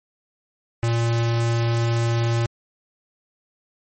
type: tone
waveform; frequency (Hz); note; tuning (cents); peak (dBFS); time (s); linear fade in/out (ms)
square; 116.54; A#2; 0; -19; 0.83-2.46; 0
effects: MP3 32 kbps